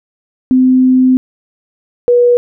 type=tone pair in turn; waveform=sine; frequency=256.9 / 485 Hz; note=C4 / B4; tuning=-32 / -31 cents; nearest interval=major seventh; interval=1101 cents; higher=second; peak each=-5 dBFS; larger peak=neither; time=0.51-1.17 / 2.08-2.37 s; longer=first; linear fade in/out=0 ms; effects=none